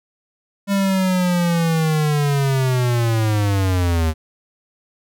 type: linear sweep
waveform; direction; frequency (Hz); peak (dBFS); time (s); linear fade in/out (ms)
square; down; 200.4 to 77.78; -16; 0.67-4.14; 50
effects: none